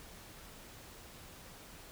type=silence; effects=pink hiss -53 dBFS RMS until 1.91 s

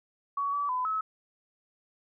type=tone with pitch steps; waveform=sine; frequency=1126 / 1149 / 1007 / 1291 Hz; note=C#6 / D6 / B5 / E6; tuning=+27 / -38 / +33 / -37 cents; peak=-27 dBFS; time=0.37-1.01 s; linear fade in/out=5 ms; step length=160 ms; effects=none

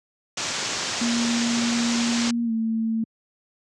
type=low-pass noise; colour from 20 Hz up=white; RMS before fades=-28 dBFS; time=0.37-2.31 s; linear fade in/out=5 ms; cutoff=7300 Hz; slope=48 dB/octave
type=tone with pitch glide; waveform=sine; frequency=235.3 to 224.2 Hz; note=A#3 to A3; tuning=+16 to +33 cents; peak=-21 dBFS; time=1.01-3.04 s; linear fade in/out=5 ms; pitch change=-83 cents; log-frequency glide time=2.44-2.52 s
effects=high-pass 100 Hz 12 dB/octave

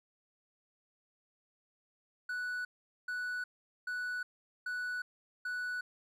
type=tone bursts; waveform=triangle; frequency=1480 Hz; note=F#6; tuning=in tune; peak=-33 dBFS; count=5; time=2.29-5.81 s; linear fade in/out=5 ms; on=360 ms; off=430 ms; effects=none

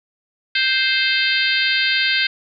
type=harmonic tone; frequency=523.3 Hz; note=C5; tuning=in tune; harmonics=3 / 4 / 5 / 6 / 7 / 8 / 9; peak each=-21 / -22 / -23 / -24 / -24 / -25 / -26 dBFS; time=0.55-2.27 s; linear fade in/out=5 ms; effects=none

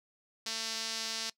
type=tone with band-pass filter; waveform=sawtooth; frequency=224.2 Hz; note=A3; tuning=33 cents sharp; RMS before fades=-37 dBFS; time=0.46-1.3 s; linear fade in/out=5 ms; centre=5000 Hz; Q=2.2; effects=noise-tail reverb RT60 0.1 s tail -21 dB re dry

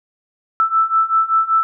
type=beating tone pair; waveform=sine; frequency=1318.5 / 1323.7 Hz; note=E6 / E6; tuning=0 / +7 cents; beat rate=5.2 Hz; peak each=-17 / -15 dBFS; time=0.6-1.63 s; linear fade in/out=0 ms; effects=none

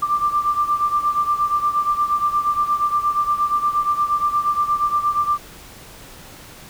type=beating tone pair; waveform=sine; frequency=1181 / 1189.5 Hz; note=D6 / D6; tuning=+9 / +22 cents; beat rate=8.5 Hz; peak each=-18 / -22 dBFS; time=0.02-5.38 s; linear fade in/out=10 ms; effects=pink hiss -41 dBFS RMS until 6.69 s

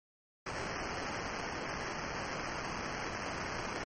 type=noise with sample-and-hold; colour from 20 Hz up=violet; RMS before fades=-39 dBFS; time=0.46-3.84 s; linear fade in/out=5 ms; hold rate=3675 Hz; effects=MP3 32 kbps

